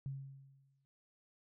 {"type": "tone with exponential decay", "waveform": "sine", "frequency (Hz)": 136.4, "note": "C#3", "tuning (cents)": -28, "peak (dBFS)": -37, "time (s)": [0.06, 0.85], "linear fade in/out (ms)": 0, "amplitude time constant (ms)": 170, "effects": []}